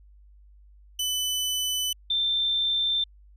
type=tone pair in turn; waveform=sawtooth / sine; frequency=3000 / 3568 Hz; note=F#7 / A7; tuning=+23 / +23 cents; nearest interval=minor third; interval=300 cents; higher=second; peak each=-22 dBFS; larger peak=neither; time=0.99-1.93 / 2.1-3.04 s; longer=neither; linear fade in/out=5 ms; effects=added 50 Hz sine -50 dBFS peak until 3.36 s + resampled to 32000 Hz